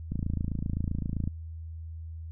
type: click train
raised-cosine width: 5 ms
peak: -18 dBFS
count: 33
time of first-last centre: 0.12-1.275 s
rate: 27.7 Hz
effects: added 81 Hz sine -37 dBFS peak until 2.31 s